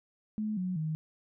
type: tone with pitch steps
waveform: sine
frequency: 214.2 / 183.27 / 156.8 Hz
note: A3 / F#3 / D#3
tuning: -46 / -16 / +14 cents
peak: -30 dBFS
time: 0.38-0.95 s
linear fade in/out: 0 ms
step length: 190 ms
effects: none